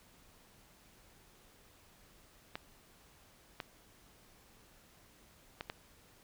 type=clicks; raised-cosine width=0.3 ms; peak=-23 dBFS; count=4; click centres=2.555 / 3.602 / 5.609 / 5.699 s; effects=pink hiss -63 dBFS RMS until 6.23 s